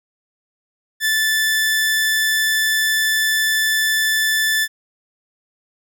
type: tone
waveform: sawtooth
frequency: 1754 Hz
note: A6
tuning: 6 cents flat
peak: -12 dBFS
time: 1-4.68 s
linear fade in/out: 50 ms
effects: none